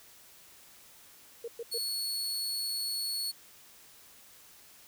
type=tone bursts; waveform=sine; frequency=466.4 Hz; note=A#4; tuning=1 cent sharp; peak=-35 dBFS; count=3; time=1.44-1.78 s; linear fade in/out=5 ms; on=40 ms; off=110 ms
type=tone; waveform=sawtooth; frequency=4391 Hz; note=C#8; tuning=17 cents flat; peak=-29 dBFS; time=1.71-3.32 s; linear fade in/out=20 ms
effects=white hiss -56 dBFS RMS until 4.87 s